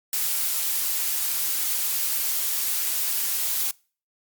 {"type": "noise", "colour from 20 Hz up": "blue", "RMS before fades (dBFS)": -25, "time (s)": [0.13, 3.71], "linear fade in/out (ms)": 2, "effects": ["noise-tail reverb RT60 0.4 s tail -25 dB re dry", "Opus 48 kbps"]}